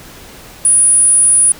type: tone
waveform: sine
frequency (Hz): 9760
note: D#9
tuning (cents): -34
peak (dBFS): -6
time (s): 0.65-1.52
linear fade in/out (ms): 2
effects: pink hiss -36 dBFS RMS until 1.59 s